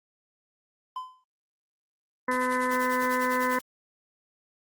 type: tone with exponential decay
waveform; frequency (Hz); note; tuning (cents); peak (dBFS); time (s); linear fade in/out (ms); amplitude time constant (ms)
triangle; 1021; C6; -43; -26; 0.96-1.24; 2; 60
type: harmonic tone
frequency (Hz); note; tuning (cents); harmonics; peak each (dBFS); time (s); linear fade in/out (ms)
252.9; B3; +41; 1 / 2 / 4 / 5 / 6 / 7 / 8; -31 / -30 / -27 / -39 / -35 / -33 / -35; 2.28-3.59; 5
type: noise with tremolo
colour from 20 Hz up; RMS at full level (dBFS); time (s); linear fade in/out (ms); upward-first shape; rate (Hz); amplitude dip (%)
white; -38; 2.31-3.61; 5; sine; 10; 80
effects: Opus 24 kbps